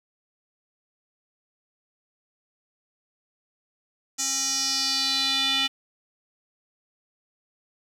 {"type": "tone with band-pass filter sweep", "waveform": "square", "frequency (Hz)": 270, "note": "C#4", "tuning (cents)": -45, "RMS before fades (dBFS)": -25, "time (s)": [4.18, 5.68], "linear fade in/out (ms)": 20, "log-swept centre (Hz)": [6600, 3200], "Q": 4.4, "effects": ["9-bit"]}